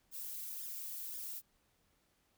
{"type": "noise with flanger", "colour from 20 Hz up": "violet", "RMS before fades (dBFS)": -44, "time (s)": [0.11, 1.42], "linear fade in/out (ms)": 50, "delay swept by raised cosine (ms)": [0.57, 3.37], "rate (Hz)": 1.9, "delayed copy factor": 0.85, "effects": ["pink hiss -75 dBFS RMS until 2.37 s"]}